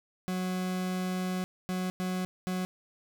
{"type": "tone bursts at uneven times", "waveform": "40% pulse", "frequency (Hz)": 184, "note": "F#3", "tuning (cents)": -9, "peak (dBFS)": -29, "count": 4, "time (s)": [[0.28, 1.44], [1.69, 1.9], [2, 2.25], [2.47, 2.65]], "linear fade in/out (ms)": 0, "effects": ["11-bit"]}